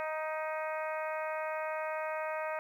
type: harmonic tone with a mistuned harmonic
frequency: 312.2 Hz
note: D#4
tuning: 6 cents sharp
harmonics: 2 / 3 / 4 / 5 / 6 / 7 / 8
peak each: -36 / -40 / -42 / -44 / -46 / -47 / -48 dBFS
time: 0-2.59 s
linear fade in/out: 0 ms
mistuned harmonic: 6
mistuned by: +15 cents
effects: 11-bit